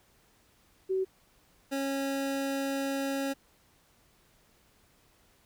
sine / 25% pulse tone pair in turn, 379 / 274 Hz, F#4 / C#4, +42 / -20 cents, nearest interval tritone, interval 562 cents, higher first, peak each -26 dBFS, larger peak neither, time 0.89-1.05 / 1.71-3.34 s, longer second, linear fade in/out 20 ms, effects pink hiss -65 dBFS RMS until 5.45 s

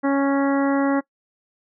harmonic tone, 277.2 Hz, C#4, in tune, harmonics 1 / 2 / 3 / 4 / 5 / 6 / 7, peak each -18 / -24 / -28 / -30 / -32 / -34 / -35 dBFS, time 0.03-1.01 s, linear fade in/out 20 ms, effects noise-tail reverb RT60 0.1 s tail -21 dB re dry

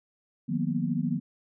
sine chord, B major seventh, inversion first, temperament equal with one note detuned, 155.56 / 180.46 / 233.1 / 246.9 Hz, D#3 / F#3 / A#3 / B3, 0 / -43 / 0 / 0 cents, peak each -31 dBFS, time 0.48-1.2 s, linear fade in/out 20 ms, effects none

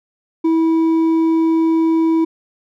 sine tone with hard clipping, 325.4 Hz, E4, 22 cents flat, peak -13 dBFS, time 0.44-2.25 s, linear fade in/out 10 ms, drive 4 dB, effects none

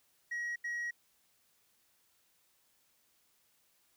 sine tone bursts at uneven times, 1903 Hz, A#6, 35 cents sharp, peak -32 dBFS, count 2, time 0.31-0.56 / 0.64-0.91 s, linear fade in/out 10 ms, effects tanh soft clip ceiling -34 dBFS + white hiss -72 dBFS RMS until 3.96 s

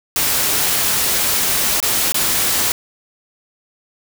white noise with dropouts, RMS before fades -17 dBFS, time 0.16-2.72 s, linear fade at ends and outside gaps 1 ms, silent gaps 1.802-1.827 / 2.121-2.144 s, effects none

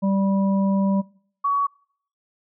harmonic tone, 195.3 Hz, G3, 6 cents flat, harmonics 1 / 3 / 5, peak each -18 / -28 / -32 dBFS, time 0.02-1.02 s, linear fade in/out 20 ms
sine tone, 1127 Hz, C#6, 28 cents sharp, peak -18 dBFS, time 1.44-1.67 s, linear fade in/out 10 ms
effects noise-tail reverb RT60 0.6 s tail -24 dB re dry

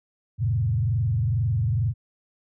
sine tone with frequency modulation, 112.3 Hz, A2, 36 cents sharp, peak -20 dBFS, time 0.38-1.94 s, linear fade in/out 50 ms, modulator 22.2 Hz, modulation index 1.1, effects none

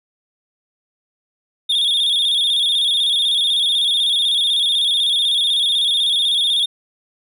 triangle tone with vibrato, 3485 Hz, A7, 17 cents flat, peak -13 dBFS, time 1.69-6.66 s, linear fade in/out 10 ms, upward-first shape square, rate 16 Hz, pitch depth 67 cents each way, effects none

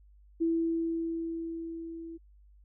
sine tone with level ramp, 330.5 Hz, E4, 5 cents sharp, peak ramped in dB -24 to -40 dBFS, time 0.4-2.18 s, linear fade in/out 20 ms, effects added 50 Hz sine -55 dBFS peak until 2.64 s

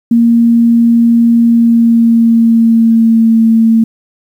sine tone with pitch glide, 233.1 to 225.6 Hz, A#3 to A3, 0 to +44 cents, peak -4 dBFS, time 0.11-3.84 s, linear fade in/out 5 ms, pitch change -56 cents, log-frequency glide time 1.45-3.38 s, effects 7-bit

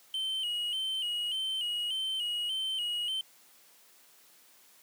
triangle tone with vibrato, 2995 Hz, F#7, 20 cents sharp, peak -29 dBFS, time 0.14-3.21 s, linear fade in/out 2 ms, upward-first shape square, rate 1.7 Hz, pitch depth 57 cents each way, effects white hiss -60 dBFS RMS until 4.82 s + high-pass 200 Hz 12 dB/octave

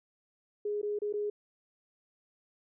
sine tone with dropouts, 415.3 Hz, G#4, in tune, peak -30 dBFS, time 0.65-1.3 s, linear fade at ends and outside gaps 5 ms, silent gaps 0.816-0.829 / 0.989-1.018 / 1.127-1.137 s, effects none

